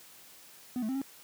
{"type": "tone with pitch steps", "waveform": "triangle", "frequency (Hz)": [249.8, 216.9, 263.9, 271.9], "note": ["B3", "A3", "C4", "C#4"], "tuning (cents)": [20, -25, 15, -33], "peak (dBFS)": -28, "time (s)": [0.76, 1.016], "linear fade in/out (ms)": 0, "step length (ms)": 64, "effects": ["white hiss -54 dBFS RMS until 1.23 s", "high-pass 100 Hz 12 dB/octave"]}